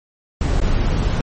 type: noise with dropouts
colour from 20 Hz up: brown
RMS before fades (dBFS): -17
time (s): 0.41-1.21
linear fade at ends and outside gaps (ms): 2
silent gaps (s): 0.603-0.615
effects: MP3 32 kbps